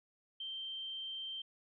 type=tone; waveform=sine; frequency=3136 Hz; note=G7; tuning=in tune; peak=-40 dBFS; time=0.4-1.42 s; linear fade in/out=5 ms; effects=none